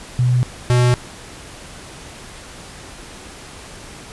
sine / square tone pair in turn, 124.3 / 123.09 Hz, B2 / B2, +12 / -5 cents, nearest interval unison, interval 17 cents, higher first, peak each -12 dBFS, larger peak neither, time 0.19-0.43 / 0.7-0.94 s, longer neither, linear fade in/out 0 ms, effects pink hiss -37 dBFS RMS until 4.12 s + resampled to 24000 Hz

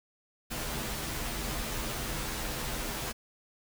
pink noise with comb filter, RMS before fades -35 dBFS, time 0.5-3.13 s, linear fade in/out 20 ms, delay 11 ms, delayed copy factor -0.75, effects none

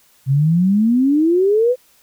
sine exponential sweep, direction up, 130 to 515 Hz, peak -11 dBFS, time 0.26-1.76 s, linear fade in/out 50 ms, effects white hiss -54 dBFS RMS until 2.02 s

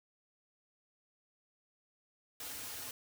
white noise with comb filter, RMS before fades -44 dBFS, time 2.4-2.91 s, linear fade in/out 2 ms, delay 5.2 ms, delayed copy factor -0.7, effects none

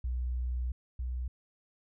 sine tone pair in turn, 61.74 / 62.13 Hz, B1 / B1, 0 / +11 cents, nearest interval unison, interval 11 cents, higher second, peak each -30 / -32 dBFS, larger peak first, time 0.04-0.72 / 0.99-1.28 s, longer first, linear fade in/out 5 ms, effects none

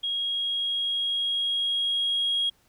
sine tone with level ramp, 3284 Hz, G#7, 20 cents flat, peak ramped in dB -25 to -21 dBFS, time 0.03-2.5 s, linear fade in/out 10 ms, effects tanh soft clip ceiling -19 dBFS + pink hiss -64 dBFS RMS until 2.68 s

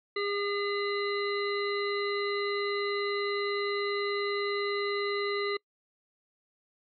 harmonic tone with a mistuned harmonic, 405.5 Hz, G#4, 41 cents flat, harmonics 1 / 3 / 5 / 7 / 9 / 10, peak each -30 / -36 / -35 / -47 / -48 / -39 dBFS, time 0.16-5.57 s, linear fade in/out 5 ms, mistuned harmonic 9, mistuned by +73 cents, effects noise-tail reverb RT60 0.1 s tail -25 dB re dry + MP3 96 kbps

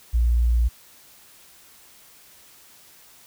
sine tone, 58.8 Hz, A#1, 16 cents sharp, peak -16 dBFS, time 0.13-0.69 s, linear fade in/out 20 ms, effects white hiss -51 dBFS RMS until 3.26 s

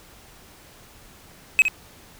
triangle tone with echo, 2550 Hz, D#7, 42 cents sharp, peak -9 dBFS, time 1.59-1.62 s, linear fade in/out 0 ms, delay 62 ms, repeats 1, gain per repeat -8 dB, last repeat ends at 1.682 s, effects pink hiss -49 dBFS RMS until 2.19 s

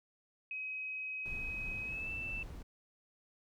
sine tone with pitch glide, 2536 to 2654 Hz, D#7 to E7, +32 to +11 cents, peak -38 dBFS, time 0.51-2.43 s, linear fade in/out 2 ms, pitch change +79 cents, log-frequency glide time 1.85-2.1 s
brown noise, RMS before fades -46 dBFS, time 1.25-2.63 s, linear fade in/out 10 ms
effects none

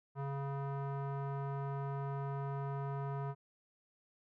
square tone with low-pass filter, 138.9 Hz, C#3, 4 cents sharp, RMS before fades -39 dBFS, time 0.15-3.35 s, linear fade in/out 50 ms, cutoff 1100 Hz, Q 2.4, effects none

